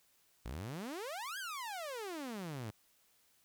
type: exponential two-way sweep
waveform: sawtooth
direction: up then down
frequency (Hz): 51.91 to 1661.2 to 100.8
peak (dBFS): -37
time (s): 0.45-2.71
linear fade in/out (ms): 10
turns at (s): 1.38
effects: white hiss -71 dBFS RMS until 3.44 s